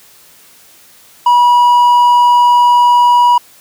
triangle tone, 970 Hz, B5, 31 cents flat, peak -3 dBFS, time 1.26-3.38 s, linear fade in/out 5 ms, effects white hiss -43 dBFS RMS until 3.6 s + high-pass 60 Hz 12 dB/octave

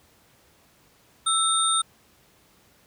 sine tone cluster, 1318 / 3663 / 8850 Hz, E6 / A#7 / C#9, -1 / -31 / -4 cents, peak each -24 dBFS, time 1.26-1.82 s, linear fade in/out 10 ms, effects pink hiss -59 dBFS RMS until 2.86 s + high-pass 60 Hz 12 dB/octave

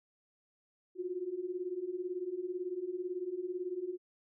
sine beating tone pair, 349.2 / 367.2 Hz, F4 / F#4, 0 / -13 cents, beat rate 18 Hz, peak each -40 / -37 dBFS, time 0.95-3.98 s, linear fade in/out 50 ms, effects none

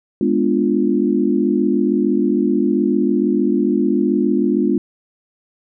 sine chord, G# diminished seventh, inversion none, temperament equal, 207.7 / 246.9 / 293.7 / 349.2 Hz, G#3 / B3 / D4 / F4, 0 / 0 / 0 / 0 cents, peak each -19 dBFS, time 0.21-4.78 s, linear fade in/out 2 ms, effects none

